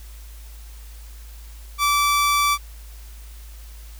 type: tone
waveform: sawtooth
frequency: 1160 Hz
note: D6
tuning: 22 cents flat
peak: -13 dBFS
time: 1.78-2.58 s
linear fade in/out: 50 ms
effects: added 54 Hz sine -37 dBFS peak until 3.99 s + white hiss -49 dBFS RMS until 3.99 s